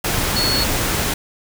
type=tone in noise; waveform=sine; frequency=4365 Hz; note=C#8; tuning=28 cents flat; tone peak=-18 dBFS; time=0.36-0.64 s; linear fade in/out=5 ms; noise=pink; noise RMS=-20 dBFS; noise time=0.04-1.14 s; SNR=-1 dB; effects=none